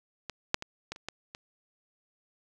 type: clicks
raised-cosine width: 0.2 ms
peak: -19 / -6 / -20 / -19 / -30 / -18 / -24 dBFS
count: 7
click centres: 0.297 / 0.544 / 0.624 / 0.92 / 0.961 / 1.086 / 1.349 s
effects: none